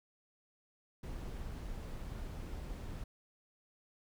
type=noise; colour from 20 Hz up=brown; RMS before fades=-43 dBFS; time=1.03-3.04 s; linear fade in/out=5 ms; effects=none